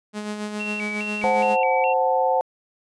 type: tone with tremolo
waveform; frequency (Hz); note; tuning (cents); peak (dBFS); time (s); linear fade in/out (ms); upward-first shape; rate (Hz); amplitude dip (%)
sawtooth; 210; G#3; +19; -22; 0.13-1.57; 50; sine; 7.3; 45
type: tone with vibrato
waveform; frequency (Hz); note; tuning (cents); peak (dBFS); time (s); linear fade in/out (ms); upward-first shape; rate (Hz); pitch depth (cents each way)
sine; 2494; D#7; +3; -27; 0.59-1.94; 20; square; 2.4; 150
type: chord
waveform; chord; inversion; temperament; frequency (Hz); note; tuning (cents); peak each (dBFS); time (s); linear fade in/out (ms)
sine; F# diminished; second; equal; 523.3 / 740 / 880; C5 / F#5 / A5; 0 / 0 / 0; -21 / -22 / -22; 1.24-2.41; 0
effects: resampled to 22050 Hz